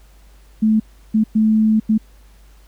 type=tone bursts at uneven times; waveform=sine; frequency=217.7 Hz; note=A3; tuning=18 cents flat; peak=-11 dBFS; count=4; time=0.62-0.8 / 1.14-1.24 / 1.35-1.8 / 1.89-1.98 s; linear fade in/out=10 ms; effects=added 50 Hz sine -44 dBFS peak until 2.67 s + pink hiss -55 dBFS RMS until 2.67 s